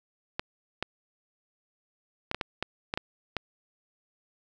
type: clicks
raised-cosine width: 0.3 ms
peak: -13 dBFS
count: 9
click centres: 0.395 / 0.826 / 2.314 / 2.346 / 2.412 / 2.626 / 2.939 / 2.975 / 3.367 s
effects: none